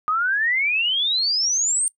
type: exponential sweep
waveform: sine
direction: up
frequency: 1216 to 8870 Hz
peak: -18 dBFS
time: 0.08-1.88 s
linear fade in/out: 0 ms
effects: noise-tail reverb RT60 0.1 s tail -21 dB re dry